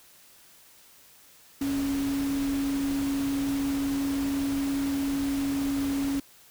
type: tone in noise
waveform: sine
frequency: 277.2 Hz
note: C#4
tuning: in tune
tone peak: -25 dBFS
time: 1.61-6.2 s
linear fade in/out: 5 ms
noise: pink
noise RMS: -38 dBFS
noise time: 1.61-6.2 s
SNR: +10 dB
effects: white hiss -55 dBFS RMS until 6.5 s